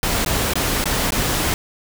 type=noise with dropouts; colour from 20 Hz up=pink; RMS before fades=-20 dBFS; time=0.03-1.54 s; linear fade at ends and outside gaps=1 ms; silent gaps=0.248-0.261 / 0.536-0.555 / 0.841-0.856 / 1.106-1.121 s; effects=none